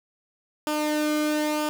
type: tone with flanger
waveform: sawtooth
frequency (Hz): 302.3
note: D#4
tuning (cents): -50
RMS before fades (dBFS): -25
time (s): 0.67-1.69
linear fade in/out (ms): 0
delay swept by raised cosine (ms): 0.49 to 1.12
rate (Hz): 1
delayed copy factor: -0.55
effects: 10-bit